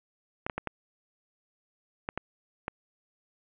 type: clicks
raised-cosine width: 0.5 ms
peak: -16 dBFS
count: 7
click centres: 0.465 / 0.498 / 0.58 / 0.673 / 2.089 / 2.176 / 2.681 s
effects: resampled to 8000 Hz + 7-bit